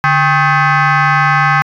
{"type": "tone with frequency modulation", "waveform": "sine", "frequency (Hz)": 146.1, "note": "D3", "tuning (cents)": -9, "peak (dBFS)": -6, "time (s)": [0.04, 1.62], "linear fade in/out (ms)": 0, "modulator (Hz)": 471, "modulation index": 3.8, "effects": ["tanh soft clip ceiling -6 dBFS"]}